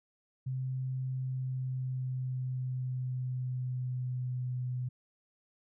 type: tone with pitch glide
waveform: sine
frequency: 130 to 125.64 Hz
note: C3 to B2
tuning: -11 to +30 cents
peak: -32 dBFS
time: 0.46-4.89 s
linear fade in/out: 10 ms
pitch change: -59 cents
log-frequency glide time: 1.11-4.54 s
effects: none